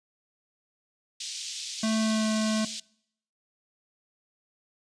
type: band-pass noise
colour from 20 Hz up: white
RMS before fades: -37 dBFS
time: 1.2-2.8 s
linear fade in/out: 5 ms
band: 3000 to 6900 Hz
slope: 24 dB/octave
type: tone with pitch glide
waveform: square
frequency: 220 to 217.2 Hz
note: A3 to A3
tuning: 0 to -22 cents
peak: -25 dBFS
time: 1.83-2.65 s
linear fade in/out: 5 ms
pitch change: -22 cents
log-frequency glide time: 1.98-2.27 s
effects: noise-tail reverb RT60 0.7 s tail -24 dB re dry + resampled to 22050 Hz